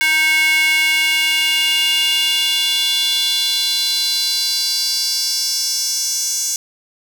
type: tone with high-pass filter sweep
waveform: square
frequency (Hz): 313.5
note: D#4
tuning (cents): +13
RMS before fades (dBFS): -17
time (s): 0.01-6.56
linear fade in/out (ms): 0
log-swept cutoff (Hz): 2000 to 6300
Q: 4.3
effects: none